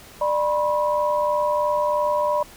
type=tone cluster; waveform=sine; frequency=595 / 976 / 1059 Hz; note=D5 / B5 / C6; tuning=+22 / -21 / +21 cents; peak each=-21 / -22 / -30 dBFS; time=0.21-2.43 s; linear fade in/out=5 ms; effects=pink hiss -45 dBFS RMS until 2.56 s